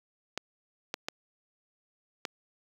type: clicks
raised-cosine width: 0.2 ms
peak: -15 dBFS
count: 4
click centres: 0.376 / 0.941 / 1.085 / 2.252 s
effects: high-pass 100 Hz 12 dB/octave + 7-bit